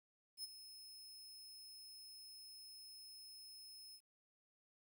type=tone with ADSR envelope; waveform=sawtooth; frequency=5190 Hz; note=E8; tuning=28 cents flat; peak=-40 dBFS; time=0.37-4.01 s; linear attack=68 ms; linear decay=23 ms; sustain=-12 dB; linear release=64 ms; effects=12-bit